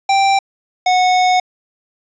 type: tone pair in turn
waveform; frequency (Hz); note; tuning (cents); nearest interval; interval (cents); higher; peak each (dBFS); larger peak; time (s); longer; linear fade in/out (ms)
square; 784 / 733.9; G5 / F#5; 0 / -14; minor second; 114; first; -11; neither; 0.09-0.39 / 0.86-1.4; second; 5
effects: resampled to 16000 Hz + 7-bit